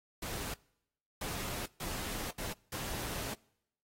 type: noise bursts at uneven times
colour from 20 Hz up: pink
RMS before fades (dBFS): -40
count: 5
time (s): 0.22-0.54 / 1.21-1.66 / 1.8-2.31 / 2.38-2.53 / 2.72-3.34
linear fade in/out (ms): 5
effects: noise-tail reverb RT60 0.8 s tail -25 dB re dry + AAC 48 kbps